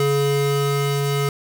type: tone pair together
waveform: square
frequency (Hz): 141.23 / 423.2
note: C#3 / G#4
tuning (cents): +33 / +33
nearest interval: octave + perfect fifth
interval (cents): 1900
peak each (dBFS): -21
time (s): 0-1.29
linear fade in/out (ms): 2
effects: none